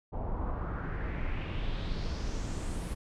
brown noise with low-pass filter sweep, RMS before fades -34 dBFS, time 0.12-2.95 s, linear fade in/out 20 ms, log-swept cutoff 770 to 11000 Hz, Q 3.1, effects none

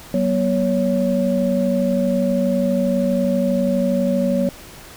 sine tone cluster, 188.9 / 241.3 / 558 Hz, F#3 / B3 / C#5, +36 / -40 / +11 cents, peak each -20 dBFS, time 0.14-4.49 s, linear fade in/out 2 ms, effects pink hiss -40 dBFS RMS until 4.96 s

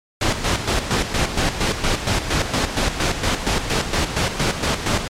pink noise with tremolo, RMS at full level -18 dBFS, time 0.21-5.08 s, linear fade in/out 5 ms, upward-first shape square, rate 4.3 Hz, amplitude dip 60%, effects low-pass 7000 Hz 12 dB/octave + MP3 96 kbps

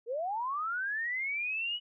sine linear sweep, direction up, 440 to 2960 Hz, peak -31 dBFS, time 0.06-1.8 s, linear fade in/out 50 ms, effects none

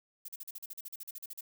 violet noise bursts, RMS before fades -43 dBFS, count 16, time 0.25-1.409 s, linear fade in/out 5 ms, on 34 ms, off 41 ms, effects none

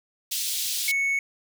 pink high-pass noise, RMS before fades -28 dBFS, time 0.31-0.92 s, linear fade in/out 10 ms, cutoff 3300 Hz, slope 24 dB/octave
triangle tone, 2212 Hz, C#7, 4 cents flat, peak -20 dBFS, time 0.88-1.19 s, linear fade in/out 2 ms
effects none

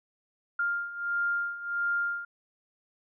sine beating tone pair, 1400 / 1401.5 Hz, F6 / F6, +4 / +6 cents, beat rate 1.5 Hz, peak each -33 / -29 dBFS, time 0.59-2.25 s, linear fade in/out 5 ms, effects none

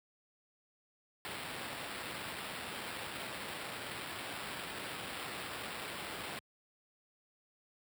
white noise with sample-and-hold, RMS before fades -43 dBFS, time 1.25-6.39 s, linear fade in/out 0 ms, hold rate 6300 Hz, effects high-pass 80 Hz 12 dB/octave

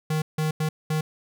square tone bursts at uneven times, 155.56 Hz, D#3, in tune, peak -23 dBFS, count 4, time 0.1-0.22 / 0.38-0.51 / 0.6-0.69 / 0.9-1.01 s, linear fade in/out 5 ms, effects none

